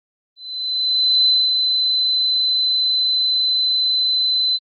sine tone with ADSR envelope, 4037 Hz, B7, 37 cents sharp, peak -11 dBFS, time 0.36-4.59 s, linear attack 900 ms, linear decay 240 ms, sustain -4 dB, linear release 41 ms, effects Opus 32 kbps

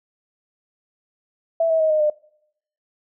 sine tone with pitch steps, 660 / 645.3 / 630.9 / 616.9 / 603.1 Hz, E5 / E5 / D#5 / D#5 / D5, +2 / -37 / +24 / -15 / +46 cents, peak -15 dBFS, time 1.6-2.1 s, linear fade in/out 5 ms, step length 100 ms, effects noise-tail reverb RT60 0.7 s tail -23 dB re dry

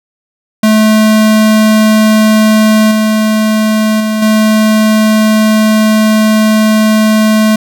square tone with level steps, 216.5 Hz, A3, 28 cents flat, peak -5 / -8 / -11 / -6 dBFS, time 0.63-7.56 s, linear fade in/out 5 ms, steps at 2.91 / 4 / 4.22 s, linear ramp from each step 5 ms, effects none

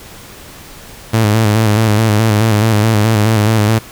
sawtooth tone with vibrato, 108.4 Hz, A2, 25 cents flat, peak -5 dBFS, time 1.13-3.79 s, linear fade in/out 10 ms, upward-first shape square, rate 4.7 Hz, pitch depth 56 cents each way, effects pink hiss -35 dBFS RMS until 3.91 s

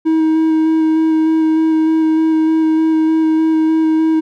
triangle tone with vibrato, 318.1 Hz, D#4, 38 cents sharp, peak -8 dBFS, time 0.05-4.21 s, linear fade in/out 20 ms, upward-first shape square, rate 3.3 Hz, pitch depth 9 cents each way, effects none

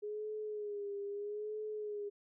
sine tone with vibrato, 415.3 Hz, G#4, in tune, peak -38 dBFS, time 0.02-2.1 s, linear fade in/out 20 ms, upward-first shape sine, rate 0.78 Hz, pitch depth 55 cents each way, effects none

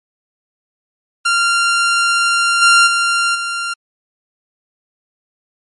sawtooth tone with level steps, 1387 Hz, F6, 12 cents flat, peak -8 / -3 / -9 / -15 dBFS, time 1.25-3.74 s, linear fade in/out 10 ms, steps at 2.61 / 2.86 / 3.34 s, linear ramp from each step 20 ms, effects MP3 48 kbps

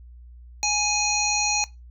harmonic tone with a mistuned harmonic, 833 Hz, G#5, 5 cents sharp, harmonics 1 / 3 / 5 / 7 / 8, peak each -27 / -27 / -27 / -27 / -27 dBFS, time 0.63-1.64 s, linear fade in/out 0 ms, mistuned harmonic 5, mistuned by +19 cents, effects noise-tail reverb RT60 0.2 s tail -19 dB re dry + added 60 Hz sine -42 dBFS peak until 1.9 s

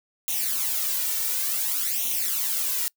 blue noise with flanger, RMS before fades -26 dBFS, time 0.28-2.88 s, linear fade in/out 0 ms, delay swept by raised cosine 0.31 to 2.21 ms, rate 0.56 Hz, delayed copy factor +0.75, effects noise-tail reverb RT60 0.1 s tail -25 dB re dry

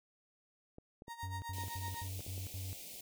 clicks, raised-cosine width 2 ms, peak -37 dBFS, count 9, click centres 0.784 / 1.021 / 1.081 / 1.584 / 1.637 / 1.882 / 2.194 / 2.265 / 2.379 s
35% pulse tone with tremolo, 932.3 Hz, A#5, in tune, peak -39 dBFS, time 1.07-2.09 s, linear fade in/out 50 ms, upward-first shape sine, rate 7.9 Hz, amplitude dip 80%
triangle tone bursts, 93.8 Hz, F#2, 24 cents sharp, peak -38 dBFS, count 6, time 1.23-2.73 s, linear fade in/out 0 ms, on 190 ms, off 72 ms
white band-stop noise, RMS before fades -49 dBFS, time 1.53-3.01 s, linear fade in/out 5 ms, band 780 to 2200 Hz, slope 48 dB/octave
effects none

